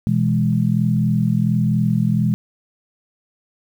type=chord; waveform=sine; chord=E major; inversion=second; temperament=equal; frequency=123.47 / 164.81 / 207.7 Hz; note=B2 / E3 / G#3; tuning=0 / 0 / 0 cents; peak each=-19 dBFS; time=0.07-2.34 s; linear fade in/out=0 ms; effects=8-bit